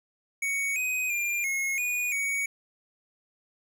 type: tone with pitch steps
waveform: square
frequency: 2233 / 2509 / 2396 / 2167 / 2458 / 2242 Hz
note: C#7 / D#7 / D7 / C#7 / D#7 / C#7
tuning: +12 / +14 / +34 / -40 / -22 / +19 cents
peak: -27 dBFS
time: 0.42-2.46 s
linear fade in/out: 5 ms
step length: 340 ms
effects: 10-bit